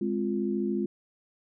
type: chord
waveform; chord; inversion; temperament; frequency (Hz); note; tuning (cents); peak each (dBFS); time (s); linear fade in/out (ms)
sine; F minor; first; equal; 207.7 / 261.6 / 349.2; Ab3 / C4 / F4; 0 / 0 / 0; -29 / -33 / -30; 0.01-0.86; 5
effects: none